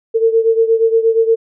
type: beating tone pair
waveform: sine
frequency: 450 / 458.5 Hz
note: A4 / A#4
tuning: +39 / -29 cents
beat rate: 8.5 Hz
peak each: -11 / -15 dBFS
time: 0.14-1.36 s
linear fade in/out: 20 ms
effects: none